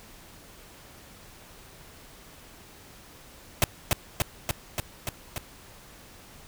pink noise with echo, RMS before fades -20 dBFS, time 3.62-3.64 s, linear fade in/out 0 ms, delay 290 ms, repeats 6, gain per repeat -2 dB, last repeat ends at 5.38 s, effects pink hiss -50 dBFS RMS until 6.47 s

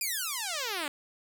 5% pulse exponential sweep, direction down, 2489 to 277.2 Hz, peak -20 dBFS, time 0.01-0.88 s, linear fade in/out 2 ms, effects none

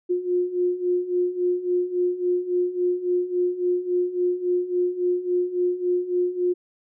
sine beating tone pair, 355.4 / 359 Hz, F4 / F4, +30 / +48 cents, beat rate 3.6 Hz, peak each -26 / -22 dBFS, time 0.09-6.54 s, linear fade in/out 20 ms, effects none

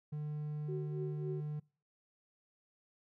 triangle tone, 150 Hz, D3, 37 cents sharp, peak -35 dBFS, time 0.12-1.6 s, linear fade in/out 10 ms
sine tone with tremolo, 374.3 Hz, F#4, 20 cents sharp, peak -37 dBFS, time 0.68-1.41 s, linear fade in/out 10 ms, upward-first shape triangle, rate 3.6 Hz, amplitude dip 85%
effects noise-tail reverb RT60 0.4 s tail -24 dB re dry

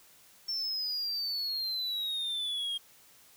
triangle exponential sweep, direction down, 5430 to 3227 Hz, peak -30 dBFS, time 0.48-2.78 s, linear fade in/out 10 ms, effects white hiss -59 dBFS RMS until 3.36 s

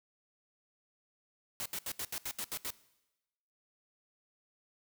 white noise bursts, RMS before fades -38 dBFS, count 9, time 1.6-2.704 s, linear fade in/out 0 ms, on 56 ms, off 75 ms, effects noise-tail reverb RT60 1.0 s tail -20 dB re dry

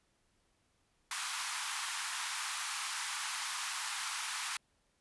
pink high-pass noise, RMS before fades -38 dBFS, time 1.11-4.57 s, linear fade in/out 2 ms, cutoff 900 Hz, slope 48 dB/octave, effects pink hiss -75 dBFS RMS until 5 s + resampled to 24000 Hz

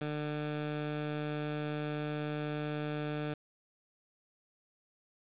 15% pulse tone, 149.7 Hz, D3, 33 cents sharp, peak -28 dBFS, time 0.01-3.34 s, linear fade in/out 5 ms, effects resampled to 8000 Hz + 9-bit

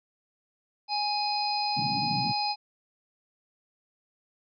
harmonic tone, 830.6 Hz, G#5, in tune, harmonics 1 / 3 / 5 / 6, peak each -28 / -38 / -34 / -32 dBFS, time 0.88-2.56 s, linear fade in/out 50 ms
pink band-pass noise, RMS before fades -34 dBFS, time 1.76-2.33 s, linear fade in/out 20 ms, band 120 to 280 Hz, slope 48 dB/octave
effects none

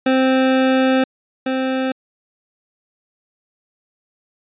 25% pulse tone pair in turn, 261.6 / 261.6 Hz, C4 / C4, 0 / 0 cents, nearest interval unison, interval 0 cents, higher neither, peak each -9 / -14 dBFS, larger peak first, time 0.06-1.04 / 1.46-1.92 s, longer first, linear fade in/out 5 ms, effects resampled to 8000 Hz

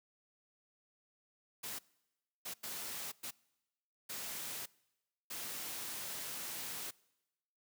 white noise bursts at uneven times, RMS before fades -43 dBFS, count 6, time 1.63-1.79 / 2.45-2.54 / 2.63-3.12 / 3.23-3.31 / 4.09-4.66 / 5.3-6.91 s, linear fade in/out 10 ms, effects noise-tail reverb RT60 1.0 s tail -24 dB re dry + high-pass 100 Hz 12 dB/octave

